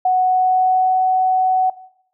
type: tone with pitch glide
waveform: sine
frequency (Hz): 740 to 747.3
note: F#5 to F#5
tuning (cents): 0 to +17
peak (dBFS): -12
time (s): 0.05-1.7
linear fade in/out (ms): 5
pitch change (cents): +17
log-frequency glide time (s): 0.22-1.02
effects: noise-tail reverb RT60 0.7 s tail -19 dB re dry